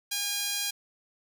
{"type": "tone with high-pass filter", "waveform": "sawtooth", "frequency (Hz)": 813, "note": "G#5", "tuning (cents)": -37, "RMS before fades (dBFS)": -31, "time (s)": [0.11, 0.71], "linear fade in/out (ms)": 10, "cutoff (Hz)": 3600, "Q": 0.86, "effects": []}